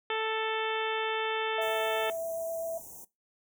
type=harmonic tone; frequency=440.9 Hz; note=A4; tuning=4 cents sharp; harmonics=1 / 2 / 3 / 4 / 5 / 6 / 7 / 8; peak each=-32 / -35 / -37 / -38 / -39 / -40 / -40 / -41 dBFS; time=0.1-2.1 s; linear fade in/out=2 ms
type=tone with vibrato; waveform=sine; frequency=659.3 Hz; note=E5; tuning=in tune; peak=-30 dBFS; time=1.58-2.78 s; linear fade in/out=5 ms; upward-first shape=sine; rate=7.7 Hz; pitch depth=8 cents each way
type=band-stop noise; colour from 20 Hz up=white; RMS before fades=-47 dBFS; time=1.61-3.05 s; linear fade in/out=10 ms; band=980 to 5900 Hz; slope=96 dB/octave
effects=noise-tail reverb RT60 0.2 s tail -19 dB re dry